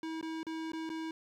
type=tone with dropouts; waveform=square; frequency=321.7 Hz; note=E4; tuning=42 cents flat; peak=-37 dBFS; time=0.03-1.11 s; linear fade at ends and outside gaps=2 ms; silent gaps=0.212-0.227 / 0.431-0.467 / 0.719-0.733 / 0.893-0.9 s; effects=low-pass 5000 Hz 12 dB/octave + 11-bit